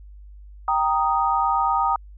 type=chord; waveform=sine; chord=Eb major; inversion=first; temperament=equal; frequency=784 / 932.3 / 1244.5 Hz; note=G5 / Bb5 / Eb6; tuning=0 / 0 / 0 cents; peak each=-23 / -22 / -22 dBFS; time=0.68-1.96 s; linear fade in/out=2 ms; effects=added 50 Hz sine -40 dBFS peak until 2.17 s